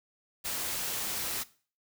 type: noise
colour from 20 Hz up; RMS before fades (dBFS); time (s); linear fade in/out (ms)
white; -34; 0.44-1.44; 20
effects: noise-tail reverb RT60 0.4 s tail -18 dB re dry